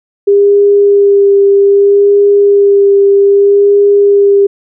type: tone with vibrato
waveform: sine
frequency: 401.6 Hz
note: G4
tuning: 42 cents sharp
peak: -3 dBFS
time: 0.27-4.47 s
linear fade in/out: 10 ms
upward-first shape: sine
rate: 0.63 Hz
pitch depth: 15 cents each way
effects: none